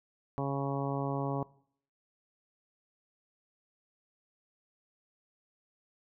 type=harmonic tone; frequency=138.59 Hz; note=C#3; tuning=in tune; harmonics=1 / 2 / 3 / 4 / 5 / 6 / 7 / 8; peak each=-34 / -37 / -39 / -40 / -41 / -42 / -42 / -43 dBFS; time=0.38-1.43 s; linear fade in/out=0 ms; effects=noise-tail reverb RT60 0.6 s tail -21 dB re dry